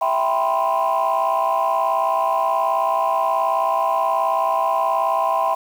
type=chord; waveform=sine; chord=C major seventh; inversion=first; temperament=equal; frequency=659.3 / 784 / 987.8 / 1046.5 Hz; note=E5 / G5 / B5 / C6; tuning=0 / 0 / 0 / 0 cents; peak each=-21 dBFS; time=0.01-5.55 s; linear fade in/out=10 ms; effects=tanh soft clip ceiling -11 dBFS + 7-bit